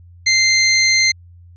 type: tone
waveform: 20% pulse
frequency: 2084 Hz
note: C7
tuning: 7 cents flat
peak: -6 dBFS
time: 0.26-1.12 s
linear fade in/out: 10 ms
effects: added 87 Hz sine -40 dBFS peak until 1.56 s + resampled to 16000 Hz